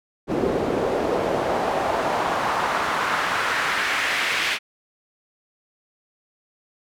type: noise with band-pass filter sweep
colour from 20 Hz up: pink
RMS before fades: -23 dBFS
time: 0.27-4.59 s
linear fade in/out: 50 ms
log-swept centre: 360 to 2400 Hz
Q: 1.6
effects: none